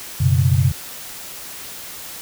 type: chord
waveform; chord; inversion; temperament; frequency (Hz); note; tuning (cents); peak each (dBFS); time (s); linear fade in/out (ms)
sine; F# suspended fourth; none; equal; 92.5 / 123.47 / 138.59; F#2 / B2 / C#3; 0 / 0 / 0; -17; 0.2-0.72; 10
effects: white hiss -34 dBFS RMS until 2.21 s